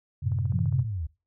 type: chord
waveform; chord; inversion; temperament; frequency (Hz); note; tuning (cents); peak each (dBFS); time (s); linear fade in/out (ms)
sine; F# diminished; none; equal; 92.5 / 110 / 130.81; F#2 / A2 / C3; 0 / 0 / 0; -28 / -29 / -28; 0.22-0.85; 20
type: click train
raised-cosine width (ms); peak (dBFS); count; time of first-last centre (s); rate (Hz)
1; -37; 8; 0.32-0.793; 14.8
type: linear sweep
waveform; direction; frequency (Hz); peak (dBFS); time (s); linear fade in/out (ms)
sine; down; 183.1 to 71; -28; 0.53-1.07; 10
effects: noise-tail reverb RT60 0.3 s tail -22 dB re dry

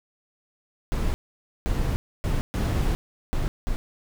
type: noise bursts at uneven times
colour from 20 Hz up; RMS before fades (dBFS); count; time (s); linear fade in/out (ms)
brown; -24; 6; 0.92-1.14 / 1.66-1.96 / 2.24-2.41 / 2.54-2.95 / 3.33-3.48 / 3.67-3.76; 0
effects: none

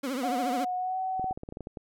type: tone with vibrato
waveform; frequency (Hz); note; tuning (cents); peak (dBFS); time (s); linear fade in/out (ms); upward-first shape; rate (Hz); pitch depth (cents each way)
30% pulse; 261.6; C4; 0; -27; 0.03-0.65; 10; triangle; 14; 170
type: tone with pitch glide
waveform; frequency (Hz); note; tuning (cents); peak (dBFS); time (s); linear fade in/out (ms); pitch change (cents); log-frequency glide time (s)
sine; 730 to 753.6; F#5 to F#5; -24 to +32; -28; 0.23-1.33; 5; +56; 0.76-0.99
type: clicks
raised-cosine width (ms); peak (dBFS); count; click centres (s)
2; -25; 11; 1.196 / 1.243 / 1.31 / 1.375 / 1.434 / 1.489 / 1.524 / 1.571 / 1.607 / 1.671 / 1.772
effects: none

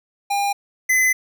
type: tone pair in turn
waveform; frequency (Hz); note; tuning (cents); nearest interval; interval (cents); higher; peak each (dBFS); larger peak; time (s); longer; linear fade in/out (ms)
square; 805 / 2028; G5 / B6; +46 / +45; octave + major third; 1599; second; -19 / -15; second; 0.3-0.53 / 0.89-1.13; second; 10
effects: none

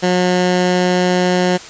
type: tone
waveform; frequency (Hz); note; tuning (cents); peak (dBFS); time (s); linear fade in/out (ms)
15% pulse; 180.7; F#3; -41; -6; 0.02-1.58; 20
effects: white hiss -34 dBFS RMS until 1.69 s + resampled to 16000 Hz

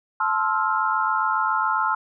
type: chord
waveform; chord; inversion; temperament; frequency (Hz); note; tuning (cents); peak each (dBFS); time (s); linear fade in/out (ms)
sine; F major seventh; first; just; 873.1 / 1047.7 / 1309.6 / 1396.9; A5 / C6 / E6 / F6; -14 / +2 / -12 / 0; -25; 0.2-1.95; 5
effects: none

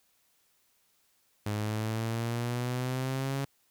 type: exponential sweep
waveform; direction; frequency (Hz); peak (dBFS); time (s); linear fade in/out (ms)
sawtooth; up; 103.83 to 138.59; -26; 1.46-3.45; 5
effects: white hiss -70 dBFS RMS until 3.7 s

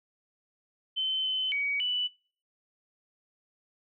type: tone with pitch steps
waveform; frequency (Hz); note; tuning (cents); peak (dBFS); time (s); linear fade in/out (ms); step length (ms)
sine; 3069 / 3049 / 2260 / 2971; G7 / G7 / C#7 / F#7; -37 / -49 / +33 / +6; -27; 0.96-2.08; 20; 280
effects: noise-tail reverb RT60 0.4 s tail -22 dB re dry

